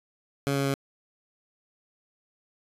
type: tone with pitch steps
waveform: 15% pulse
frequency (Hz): 139.6 / 138.64 / 137.68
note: C#3 / C#3 / C#3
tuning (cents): +13 / +1 / -11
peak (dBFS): -18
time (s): 0.47-0.74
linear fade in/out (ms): 0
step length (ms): 90
effects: resampled to 32000 Hz